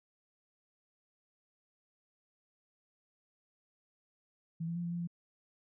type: tone with pitch steps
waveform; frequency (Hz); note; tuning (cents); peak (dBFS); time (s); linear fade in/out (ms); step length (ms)
sine; 164.5 / 168.6 / 173.5 / 171.1 / 172.8 / 171.5; E3 / E3 / F3 / F3 / F3 / F3; -3 / +39 / -11 / -35 / -18 / -31; -34; 4.6-5.074; 10; 79
effects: none